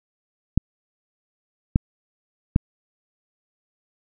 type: clicks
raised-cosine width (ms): 5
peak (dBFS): -3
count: 3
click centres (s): 0.576 / 1.759 / 2.561
effects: none